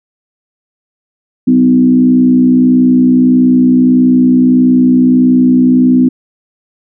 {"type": "tone with frequency modulation", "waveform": "sine", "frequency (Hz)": 253, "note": "B3", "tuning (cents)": 42, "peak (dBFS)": -4, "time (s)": [1.47, 6.09], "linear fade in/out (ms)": 10, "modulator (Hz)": 61.6, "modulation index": 0.69, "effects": []}